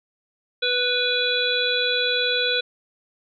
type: harmonic tone with a mistuned harmonic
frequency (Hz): 493.7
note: B4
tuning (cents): -1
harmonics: 1 / 3 / 5 / 7 / 8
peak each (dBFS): -26 / -26 / -28 / -25 / -25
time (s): 0.62-2.61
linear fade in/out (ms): 10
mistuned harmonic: 7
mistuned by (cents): -25
effects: none